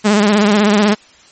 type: tone with vibrato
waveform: sawtooth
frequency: 207.7 Hz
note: G#3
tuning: in tune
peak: -5 dBFS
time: 0.04-0.95 s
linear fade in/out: 20 ms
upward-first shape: sine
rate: 16 Hz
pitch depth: 64 cents each way
effects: white hiss -45 dBFS RMS until 1.31 s + MP3 32 kbps